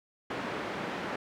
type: band-pass noise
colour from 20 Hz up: pink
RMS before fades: -36 dBFS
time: 0.3-1.16 s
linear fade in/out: 5 ms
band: 210 to 2200 Hz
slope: 12 dB/octave
effects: none